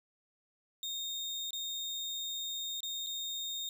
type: tone with dropouts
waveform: 35% pulse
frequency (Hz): 3685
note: A#7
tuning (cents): -21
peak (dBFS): -34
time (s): 0.83-3.69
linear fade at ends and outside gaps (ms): 1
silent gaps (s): 1.507-1.531 / 2.805-2.831 / 3.064-3.069
effects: none